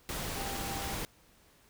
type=tone in noise; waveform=sine; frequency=789 Hz; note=G5; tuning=11 cents sharp; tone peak=-42 dBFS; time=0.36-0.94 s; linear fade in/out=0 ms; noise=pink; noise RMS=-37 dBFS; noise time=0.09-1.05 s; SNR=-8 dB; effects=pink hiss -63 dBFS RMS until 1.69 s